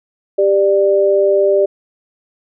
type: tone pair together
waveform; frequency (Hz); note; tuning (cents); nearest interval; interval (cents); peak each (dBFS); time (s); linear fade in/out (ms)
sine; 394.7 / 592; G4 / D5; +12 / +14; perfect fifth; 702; -12; 0.38-1.66; 10
effects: none